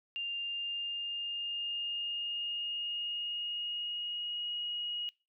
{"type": "tone with pitch glide", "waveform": "sine", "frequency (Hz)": [2797, 2889], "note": ["F7", "F#7"], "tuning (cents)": [2, -42], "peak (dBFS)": -34, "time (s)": [0.16, 5.09], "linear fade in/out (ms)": 0, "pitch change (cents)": 56, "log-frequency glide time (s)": [0.34, 4.5], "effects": ["noise-tail reverb RT60 0.3 s tail -23 dB re dry"]}